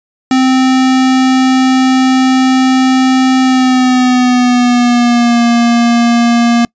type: tone with pitch glide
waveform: square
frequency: 260 to 235.7 Hz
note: C4 to A#3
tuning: -11 to +19 cents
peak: -7 dBFS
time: 0.31-6.65 s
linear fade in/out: 2 ms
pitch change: -170 cents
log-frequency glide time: 3.41-5.43 s
effects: noise-tail reverb RT60 0.1 s tail -26 dB re dry + resampled to 16000 Hz